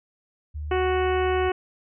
sine tone, 75 Hz, D2, 37 cents sharp, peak -29 dBFS, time 0.54-1.5 s, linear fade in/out 20 ms
harmonic tone, 370 Hz, F#4, in tune, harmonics 1 / 2 / 3 / 4 / 5 / 6 / 7 / 8, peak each -22 / -28 / -32 / -34 / -36 / -38 / -39 / -40 dBFS, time 0.71-1.52 s, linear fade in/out 5 ms
effects none

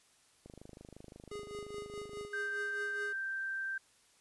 click train, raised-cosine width 2 ms, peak -37 dBFS, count 47, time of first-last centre 0.46-2.25 s, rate 25.7 Hz
square tone with tremolo, 412.9 Hz, G#4, 10 cents flat, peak -40 dBFS, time 1.31-3.13 s, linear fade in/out 5 ms, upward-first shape triangle, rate 4.8 Hz, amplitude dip 70%
sine tone, 1568 Hz, G6, in tune, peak -35 dBFS, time 2.33-3.78 s, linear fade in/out 5 ms
effects white hiss -67 dBFS RMS until 4.2 s + resampled to 24000 Hz

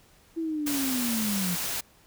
sine linear sweep, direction down, 333.5 to 171.5 Hz, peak -27 dBFS, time 0.36-1.56 s, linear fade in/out 20 ms
white noise, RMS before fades -31 dBFS, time 0.66-1.81 s, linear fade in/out 10 ms
effects pink hiss -59 dBFS RMS until 2.06 s

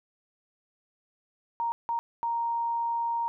sine tone bursts at uneven times, 932.3 Hz, A#5, in tune, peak -26 dBFS, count 3, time 1.6-1.72 / 1.89-1.99 / 2.23-3.28 s, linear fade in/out 0 ms, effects none

